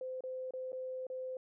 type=tone with dropouts; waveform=sine; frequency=515 Hz; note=C5; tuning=28 cents flat; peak=-38 dBFS; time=0.01-1.37 s; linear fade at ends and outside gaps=2 ms; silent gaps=0.207-0.237 / 0.508-0.536 / 0.72-0.729 / 1.068-1.1 s; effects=none